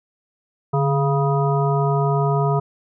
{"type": "harmonic tone with a mistuned harmonic", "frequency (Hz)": 138.59, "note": "C#3", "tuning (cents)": 0, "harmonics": [1, 3, 5, 7, 9], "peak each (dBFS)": [-18, -23, -25, -26, -28], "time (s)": [0.73, 2.6], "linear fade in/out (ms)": 10, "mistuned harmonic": 1, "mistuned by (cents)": 66, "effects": []}